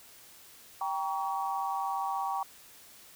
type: chord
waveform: sine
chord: G diminished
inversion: none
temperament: just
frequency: 784 / 940.8 / 1128.9 Hz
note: G5 / Bb5 / Db6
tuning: 0 / +16 / +31 cents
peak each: -33 / -35 / -35 dBFS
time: 0.81-2.43 s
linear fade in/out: 2 ms
effects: white hiss -54 dBFS RMS until 3.15 s